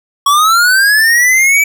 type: linear sweep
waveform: square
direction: up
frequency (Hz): 1108.7 to 2312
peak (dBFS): -7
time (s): 0.26-1.64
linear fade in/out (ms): 5
effects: none